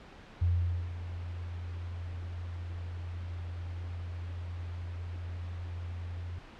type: tone with ADSR envelope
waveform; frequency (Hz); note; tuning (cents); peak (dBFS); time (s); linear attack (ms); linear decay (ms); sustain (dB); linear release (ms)
sine; 87; F2; -6; -23; 0.41-6.39; 13; 470; -13; 6
effects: pink hiss -51 dBFS RMS until 6.59 s + low-pass 3000 Hz 12 dB/octave